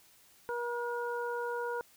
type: harmonic tone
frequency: 478.4 Hz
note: A#4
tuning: 45 cents sharp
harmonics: 1 / 2 / 3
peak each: -35 / -38 / -40 dBFS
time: 0.49-1.81 s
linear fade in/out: 0 ms
effects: white hiss -62 dBFS RMS until 1.96 s